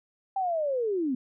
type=linear sweep; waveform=sine; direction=down; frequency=790 to 241.7 Hz; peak=-25 dBFS; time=0.36-1.15 s; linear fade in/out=5 ms; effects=none